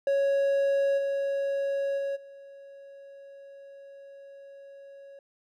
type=tone with level steps; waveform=triangle; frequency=554.4 Hz; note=C#5; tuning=in tune; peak=-20 / -24 / -26 / -43 dBFS; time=0.07-5.19 s; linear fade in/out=2 ms; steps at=0.97 / 1.97 / 2.15 s; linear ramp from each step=20 ms; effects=none